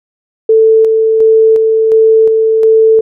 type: tone with tremolo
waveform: sine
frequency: 443.2 Hz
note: A4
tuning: 13 cents sharp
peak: -3 dBFS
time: 0.49-3.01 s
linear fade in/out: 5 ms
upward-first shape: square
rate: 1.4 Hz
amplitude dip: 30%
effects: none